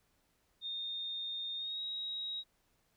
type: tone with pitch glide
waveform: sine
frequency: 3659 to 3808 Hz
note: A#7 to A#7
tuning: -33 to +36 cents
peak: -37 dBFS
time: 0.61-2.44 s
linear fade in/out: 50 ms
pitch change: +69 cents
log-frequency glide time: 1.56-1.81 s
effects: pink hiss -75 dBFS RMS until 2.96 s

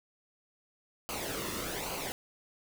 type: noise with flanger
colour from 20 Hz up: pink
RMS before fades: -37 dBFS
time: 1.09-2.12 s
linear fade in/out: 0 ms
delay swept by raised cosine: 0.55 to 1.31 ms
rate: 1.2 Hz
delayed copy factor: -0.65
effects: none

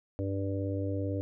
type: harmonic tone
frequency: 98 Hz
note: G2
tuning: in tune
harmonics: 1 / 3 / 4 / 5 / 6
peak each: -32 / -35 / -44 / -38 / -41 dBFS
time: 0.19-1.21 s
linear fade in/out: 0 ms
effects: none

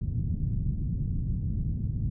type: low-pass noise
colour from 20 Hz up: white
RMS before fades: -29 dBFS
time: 0.01-2.1 s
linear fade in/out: 10 ms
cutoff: 160 Hz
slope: 24 dB/octave
effects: none

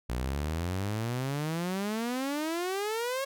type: exponential sweep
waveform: sawtooth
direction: up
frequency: 58.27 to 554.4 Hz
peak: -26 dBFS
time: 0.09-3.25 s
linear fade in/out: 10 ms
effects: none

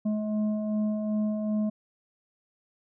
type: tone with frequency modulation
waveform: sine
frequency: 213.3 Hz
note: G#3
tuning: 46 cents sharp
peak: -25 dBFS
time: 0.05-1.7 s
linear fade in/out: 10 ms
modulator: 424 Hz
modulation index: 0.59
effects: none

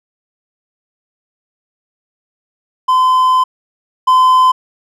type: tone pair in turn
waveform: triangle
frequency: 1024 / 1024 Hz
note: C6 / C6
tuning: -38 / -38 cents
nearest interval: unison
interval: 0 cents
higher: neither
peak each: -6 / -4 dBFS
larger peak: second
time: 2.88-3.44 / 4.07-4.52 s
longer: first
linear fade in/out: 10 ms
effects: none

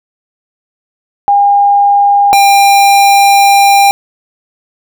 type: tone pair in turn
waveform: sine / square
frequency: 808 / 797.8 Hz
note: G#5 / G5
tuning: -48 / +30 cents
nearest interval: unison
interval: 22 cents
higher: first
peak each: -4 dBFS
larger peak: neither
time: 1.28-2.33 / 2.33-3.91 s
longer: second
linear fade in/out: 0 ms
effects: none

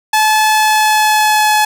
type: tone with pitch glide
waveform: sawtooth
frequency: 863 to 852.6 Hz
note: A5 to G#5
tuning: -34 to +45 cents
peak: -5 dBFS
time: 0.13-1.65 s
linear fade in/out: 5 ms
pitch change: -21 cents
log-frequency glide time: 0.51-1.53 s
effects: none

